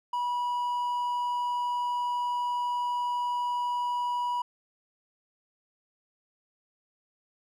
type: tone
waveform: triangle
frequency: 974 Hz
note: B5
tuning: 24 cents flat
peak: -25 dBFS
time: 0.13-4.42 s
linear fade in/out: 5 ms
effects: none

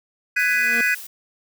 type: chord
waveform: triangle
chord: G# minor seventh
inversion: third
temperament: just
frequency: 1495.1 / 1661.2 / 1993.5 / 2492 Hz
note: F#6 / G#6 / B6 / D#7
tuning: +18 / 0 / +16 / +2 cents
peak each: -21 dBFS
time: 0.36-0.95 s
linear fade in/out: 10 ms
type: tone with exponential growth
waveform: 25% pulse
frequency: 234.6 Hz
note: A#3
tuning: 11 cents sharp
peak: -21 dBFS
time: 0.38-0.81 s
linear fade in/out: 2 ms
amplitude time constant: 93 ms
type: noise with tremolo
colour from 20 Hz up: blue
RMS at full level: -35 dBFS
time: 0.39-1.07 s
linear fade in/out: 5 ms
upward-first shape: triangle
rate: 8.9 Hz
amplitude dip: 25%
effects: none

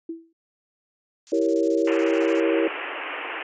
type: tone with exponential decay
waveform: sine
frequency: 329.6 Hz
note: E4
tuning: in tune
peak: -26 dBFS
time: 0.09-0.33 s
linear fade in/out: 5 ms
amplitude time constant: 51 ms
type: noise bursts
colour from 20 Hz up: violet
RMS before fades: -35 dBFS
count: 16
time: 1.27-2.4 s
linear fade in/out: 0 ms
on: 50 ms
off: 22 ms
type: chord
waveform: sine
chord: E diminished seventh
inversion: none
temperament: equal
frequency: 329.6 / 392 / 466.2 / 554.4 Hz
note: E4 / G4 / Bb4 / Db5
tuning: 0 / 0 / 0 / 0 cents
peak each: -22 / -26 / -24 / -26 dBFS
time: 1.32-2.68 s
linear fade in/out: 5 ms
type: band-pass noise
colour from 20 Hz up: white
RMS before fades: -32 dBFS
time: 1.87-3.43 s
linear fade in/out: 5 ms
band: 290 to 2900 Hz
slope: 96 dB/octave
effects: resampled to 16000 Hz

